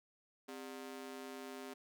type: ring-modulated tone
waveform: sawtooth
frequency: 331.4 Hz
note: E4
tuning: 9 cents sharp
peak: -39 dBFS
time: 0.48-1.74 s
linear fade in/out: 10 ms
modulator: 70.5 Hz
effects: none